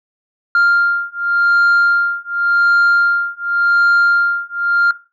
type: beating tone pair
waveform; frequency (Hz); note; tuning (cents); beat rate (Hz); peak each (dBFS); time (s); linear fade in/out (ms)
sine; 1396.9 / 1397.79; F6 / F6; 0 / +1; 0.89; -13; 0.55-4.91; 2
effects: noise-tail reverb RT60 0.3 s tail -17 dB re dry + tanh soft clip ceiling -7 dBFS